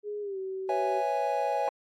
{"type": "tone with pitch glide", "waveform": "sine", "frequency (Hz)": [415.3, 380.8], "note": ["G#4", "F#4"], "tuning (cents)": [0, 50], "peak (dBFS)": -32, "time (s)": [0.03, 1.03], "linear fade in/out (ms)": 50, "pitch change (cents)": -150, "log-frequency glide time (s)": [0.21, 0.38]}
{"type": "chord", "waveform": "triangle", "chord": "C# minor seventh", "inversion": "third", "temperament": "equal with one note detuned", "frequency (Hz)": [493.9, 554.4, 659.3, 827.7], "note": ["B4", "C#5", "E5", "G#5"], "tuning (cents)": [0, 0, 0, -6], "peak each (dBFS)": [-33, -30, -31, -27], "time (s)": [0.69, 1.69], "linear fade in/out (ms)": 2}
{"effects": ["AAC 48 kbps"]}